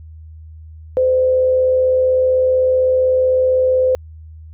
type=tone with frequency modulation; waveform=sine; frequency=513 Hz; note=C5; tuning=34 cents flat; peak=-11 dBFS; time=0.97-3.95 s; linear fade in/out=0 ms; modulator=75.8 Hz; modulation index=0.21; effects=added 79 Hz sine -34 dBFS peak until 4.53 s